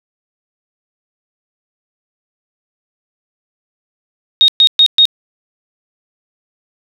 sine tone bursts, 3729 Hz, A#7, in tune, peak -4 dBFS, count 4, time 4.41-5.054 s, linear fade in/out 0 ms, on 71 ms, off 120 ms, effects none

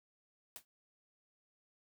white noise with exponential decay, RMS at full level -44 dBFS, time 0.56-0.65 s, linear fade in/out 0 ms, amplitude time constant 18 ms, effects none

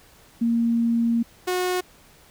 sine / sawtooth tone pair in turn, 232.5 / 363.7 Hz, A#3 / F#4, -4 / -30 cents, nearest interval minor sixth, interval 774 cents, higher second, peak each -18 dBFS, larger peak neither, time 0.41-1.23 / 1.47-1.81 s, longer first, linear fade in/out 10 ms, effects pink hiss -53 dBFS RMS until 2.3 s

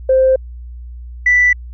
sine tone pair in turn, 523.3 / 1975.7 Hz, C5 / B6, 0 / 0 cents, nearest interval octave + major seventh, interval 2300 cents, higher second, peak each -7 dBFS, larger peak neither, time 0.09-0.36 / 1.26-1.53 s, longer neither, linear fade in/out 5 ms, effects tanh soft clip ceiling -3 dBFS + added 60 Hz sine -28 dBFS peak until 1.73 s

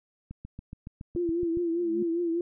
click train, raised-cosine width 5 ms, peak -27 dBFS, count 10, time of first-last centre 0.31-1.572 s, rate 7.13 Hz
sine tone with vibrato, 340 Hz, F4, 46 cents flat, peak -25 dBFS, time 1.16-2.41 s, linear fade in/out 2 ms, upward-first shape triangle, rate 5 Hz, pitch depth 72 cents each way
sine tone with exponential growth, 216.3 Hz, A3, 29 cents flat, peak -28 dBFS, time 1.68-2.03 s, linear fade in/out 5 ms, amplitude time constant 74 ms
effects none

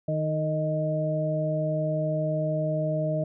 harmonic tone with a mistuned harmonic, 155.4 Hz, D#3, 2 cents flat, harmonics 1 / 2 / 3 / 4, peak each -27 / -35 / -39 / -27 dBFS, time 0.08-3.24 s, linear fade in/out 5 ms, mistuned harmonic 3, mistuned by -42 cents, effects none

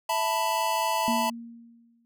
square chord, E suspended fourth, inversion none, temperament equal with one note detuned, 659.3 / 883.6 / 987.8 Hz, E5 / A5 / B5, 0 / +7 / 0 cents, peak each -32 / -28 / -29 dBFS, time 0.09-1.3 s, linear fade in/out 5 ms
sine tone with exponential decay, 233.1 Hz, A#3, in tune, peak -24 dBFS, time 1.08-2.05 s, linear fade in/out 0 ms, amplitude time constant 210 ms
effects none

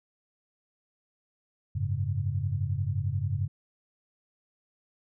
sine chord, F# suspended second, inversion none, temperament equal, 92.5 / 103.83 / 138.59 Hz, F#2 / G#2 / C#3, 0 / 0 / 0 cents, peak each -31 / -30 / -32 dBFS, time 1.75-3.48 s, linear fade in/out 10 ms, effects none

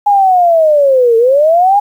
sine linear two-way sweep, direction down then up, 830.6 to 447.2 to 830.6 Hz, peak -5 dBFS, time 0.06-1.8 s, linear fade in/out 10 ms, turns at 1.17 s, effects 7-bit

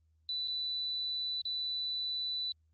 sine tone with dropouts, 3979 Hz, B7, 12 cents sharp, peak -33 dBFS, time 0.29-2.52 s, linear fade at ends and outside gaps 1 ms, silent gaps 0.475-0.481 / 1.415-1.453 s, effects added 79 Hz sine -67 dBFS peak until 2.73 s + Opus 24 kbps

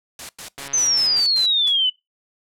white noise bursts, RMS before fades -33 dBFS, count 7, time 0.19-1.46 s, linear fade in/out 2 ms, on 100 ms, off 95 ms
click train, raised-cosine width 0.3 ms, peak -20 dBFS, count 87, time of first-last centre 0.58-1.199 s, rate 139 Hz
sine exponential sweep, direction down, 6272 to 2960 Hz, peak -15 dBFS, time 0.73-1.9 s, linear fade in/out 10 ms
white noise with exponential decay, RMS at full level -32 dBFS, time 1.67-1.79 s, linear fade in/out 1 ms, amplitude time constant 26 ms
effects noise-tail reverb RT60 0.2 s tail -23 dB re dry + low-pass 10000 Hz 12 dB/octave

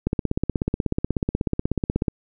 click train, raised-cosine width 3 ms, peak -8 dBFS, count 34, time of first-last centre 0.07-2.082 s, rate 16.4 Hz, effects none

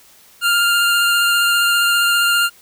25% pulse tone with vibrato, 1400 Hz, F6, 4 cents sharp, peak -9 dBFS, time 0.41-2.5 s, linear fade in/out 50 ms, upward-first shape triangle, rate 15 Hz, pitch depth 14 cents each way, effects white hiss -48 dBFS RMS until 2.61 s

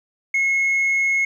sine tone, 2172 Hz, C#7, 36 cents flat, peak -14 dBFS, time 0.34-1.25 s, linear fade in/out 5 ms, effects tanh soft clip ceiling -15 dBFS + 9-bit

